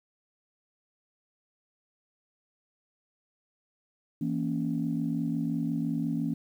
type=chord; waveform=sine; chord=A# diminished; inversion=second; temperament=equal with one note detuned; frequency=164.81 / 233.1 / 278.9 Hz; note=E3 / A#3 / C#4; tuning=0 / 0 / +11 cents; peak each=-31 dBFS; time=4.21-6.34 s; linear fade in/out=5 ms; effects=tanh soft clip ceiling -18 dBFS + 10-bit